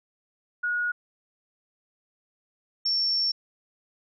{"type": "tone pair in turn", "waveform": "sine", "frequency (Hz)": [1449, 5445], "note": ["F#6", "F8"], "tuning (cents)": [-37, -45], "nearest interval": "octave + major seventh", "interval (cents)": 2292, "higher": "second", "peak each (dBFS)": [-24, -22], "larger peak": "second", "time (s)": [[0.63, 0.92], [2.85, 3.32]], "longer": "second", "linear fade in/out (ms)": 10, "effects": []}